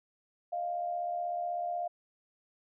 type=tone pair together; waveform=sine; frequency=622.3 / 698.5 Hz; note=D#5 / F5; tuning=0 / 0 cents; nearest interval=major second; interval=200 cents; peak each=-40 / -32 dBFS; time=0.52-1.88 s; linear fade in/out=10 ms; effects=none